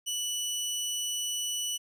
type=tone; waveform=20% pulse; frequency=2960 Hz; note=F#7; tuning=in tune; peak=-25 dBFS; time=0.06-1.78 s; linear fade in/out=20 ms; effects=none